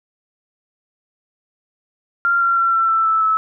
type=tone with pitch steps; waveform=sine; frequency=1387 / 1372.7 / 1358.5 / 1344.4 / 1330.5 / 1316.7 / 1303.1 Hz; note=F6 / F6 / F6 / E6 / E6 / E6 / E6; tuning=-12 / -30 / -48 / +34 / +16 / -2 / -20 cents; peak=-13 dBFS; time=2.25-3.37 s; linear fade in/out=0 ms; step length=160 ms; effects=none